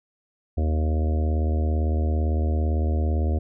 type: harmonic tone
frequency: 77.78 Hz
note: D#2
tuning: in tune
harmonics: 1 / 3 / 4 / 5 / 6 / 7 / 8 / 9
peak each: -20 / -32 / -35 / -36 / -41 / -38 / -42 / -39 dBFS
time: 0.57-3.39 s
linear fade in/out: 10 ms
effects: none